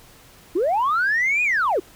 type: linear two-way sweep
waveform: sine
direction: up then down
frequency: 309.3 to 2504 to 309.3 Hz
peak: -16 dBFS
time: 0.55-1.8 s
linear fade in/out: 10 ms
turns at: 1.43 s
effects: tanh soft clip ceiling -14 dBFS + pink hiss -49 dBFS RMS until 1.95 s